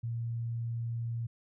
sine tone, 116.5 Hz, A#2, 1 cent flat, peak -32 dBFS, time 0.03-1.27 s, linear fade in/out 10 ms, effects none

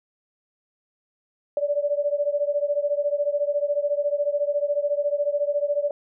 sine beating tone pair, 575 / 589 Hz, D5 / D5, -37 / +5 cents, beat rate 14 Hz, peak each -23 / -25 dBFS, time 1.57-5.91 s, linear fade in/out 2 ms, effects none

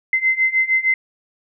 sine beating tone pair, 2062 / 2068.5 Hz, C7 / C7, -26 / -20 cents, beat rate 6.5 Hz, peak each -19 / -17 dBFS, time 0.13-0.94 s, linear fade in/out 2 ms, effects none

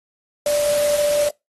sine tone in noise, 587.3 Hz, D5, in tune, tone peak -16 dBFS, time 0.46-1.29 s, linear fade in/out 2 ms, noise white, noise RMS -27 dBFS, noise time 0.46-1.29 s, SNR +8 dB, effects noise-tail reverb RT60 0.2 s tail -24 dB re dry + AAC 32 kbps

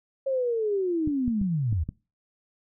sine linear sweep, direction down, 547 to 71.3 Hz, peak -23 dBFS, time 0.26-1.84 s, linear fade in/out 10 ms
clicks, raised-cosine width 5 ms, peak -19 dBFS, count 5, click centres 1.075 / 1.279 / 1.415 / 1.727 / 1.89 s
effects noise-tail reverb RT60 0.3 s tail -22 dB re dry

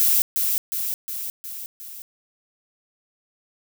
violet noise with echo, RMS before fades -18 dBFS, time 0-0.22 s, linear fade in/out 0 ms, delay 360 ms, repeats 5, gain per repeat -4 dB, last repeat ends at 2.02 s, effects none

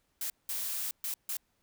blue noise bursts at uneven times, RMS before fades -35 dBFS, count 4, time 0.21-0.3 / 0.49-0.91 / 1.04-1.14 / 1.29-1.37 s, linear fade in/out 2 ms, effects pink hiss -75 dBFS RMS until 1.62 s

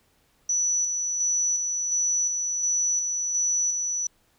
sine tone with tremolo, 5930 Hz, F#8, 3 cents sharp, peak -21 dBFS, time 0.49-4.07 s, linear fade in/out 5 ms, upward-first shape square, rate 1.4 Hz, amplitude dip 35%, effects pink hiss -65 dBFS RMS until 4.38 s

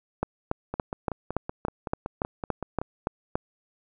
two click trains, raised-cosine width 1 ms, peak -17 / -11 dBFS, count 12 / 12, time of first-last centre 0.74-2.815 / 0.23-3.355 s, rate 5.3 / 3.52 Hz, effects none

